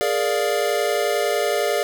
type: chord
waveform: square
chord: Bb dominant seventh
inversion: third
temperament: equal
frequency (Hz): 415.3 / 466.2 / 587.3 / 698.5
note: Ab4 / Bb4 / D5 / F5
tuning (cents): 0 / 0 / 0 / 0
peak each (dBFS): -25 / -26 / -24 / -27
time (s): 0.01-1.83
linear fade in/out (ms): 0
effects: none